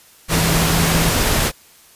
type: tone in noise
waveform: sine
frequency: 164.5 Hz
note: E3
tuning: 3 cents flat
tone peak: -18 dBFS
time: 0.29-1.14 s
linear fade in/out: 50 ms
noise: pink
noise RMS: -17 dBFS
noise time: 0.28-1.52 s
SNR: -4 dB
effects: white hiss -48 dBFS RMS until 1.95 s + resampled to 32000 Hz